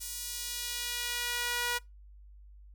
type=tone with high-pass filter sweep; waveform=sawtooth; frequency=483 Hz; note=B4; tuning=39 cents flat; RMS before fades=-35 dBFS; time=0-1.79 s; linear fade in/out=20 ms; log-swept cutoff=7000 to 1200 Hz; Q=0.84; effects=noise-tail reverb RT60 0.2 s tail -24 dB re dry + added 50 Hz sine -50 dBFS peak until 2.74 s